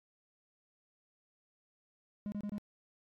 triangle tone bursts, 206.3 Hz, G#3, 11 cents flat, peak -34 dBFS, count 4, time 2.26-2.581 s, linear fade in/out 0 ms, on 60 ms, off 27 ms, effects AAC 64 kbps

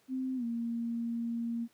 sine tone with pitch glide, 260 to 233 Hz, C4 to A#3, -11 to -1 cents, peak -31 dBFS, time 0.08-1.68 s, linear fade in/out 50 ms, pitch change -190 cents, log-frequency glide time 0.36-0.44 s, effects pink hiss -68 dBFS RMS until 1.73 s + high-pass 150 Hz 12 dB/octave

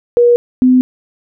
sine tone pair in turn, 479.7 / 254.1 Hz, A#4 / B3, +50 / +49 cents, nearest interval major seventh, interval 1101 cents, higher first, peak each -5 dBFS, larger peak neither, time 0.17-0.36 / 0.62-0.81 s, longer neither, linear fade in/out 0 ms, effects none

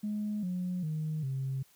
sine tone with pitch steps, 210 / 180.72 / 155.52 / 133.83 Hz, G#3 / F#3 / D#3 / C3, +19 / -40 / 0 / +39 cents, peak -30 dBFS, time 0.03-1.63 s, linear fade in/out 10 ms, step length 400 ms, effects tanh soft clip ceiling -27 dBFS + white hiss -64 dBFS RMS until 1.75 s

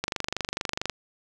click train, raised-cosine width 0.2 ms, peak -10 dBFS, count 22, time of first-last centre 0.04-0.897 s, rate 24.5 Hz, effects none

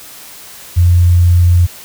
sine tone, 87.6 Hz, F2, 6 cents sharp, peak -5 dBFS, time 0.76-1.67 s, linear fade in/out 20 ms, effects white hiss -34 dBFS RMS until 1.84 s

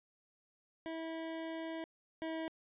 25% pulse tone pair in turn, 325 / 322.4 Hz, E4 / E4, -24 / -38 cents, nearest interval unison, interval 14 cents, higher first, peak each -36 / -34 dBFS, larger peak second, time 0.86-1.84 / 2.22-2.48 s, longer first, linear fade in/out 0 ms, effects resampled to 8000 Hz

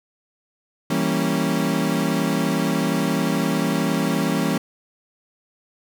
35% pulse chord, E diminished seventh, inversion none, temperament equal, 164.81 / 196 / 233.1 / 277.2 Hz, E3 / G3 / Bb3 / Db4, 0 / 0 / 0 / 0 cents, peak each -23 / -23 / -24 / -23 dBFS, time 0.9-4.58 s, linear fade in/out 5 ms, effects none

